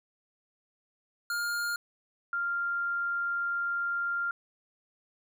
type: tone pair in turn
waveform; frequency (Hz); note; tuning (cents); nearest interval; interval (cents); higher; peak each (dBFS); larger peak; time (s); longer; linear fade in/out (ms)
square / sine; 1410 / 1393.8; F6 / F6; +16 / -4; unison; 20; first; -30 / -28; second; 1.3-1.76 / 2.33-4.31; second; 2
effects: none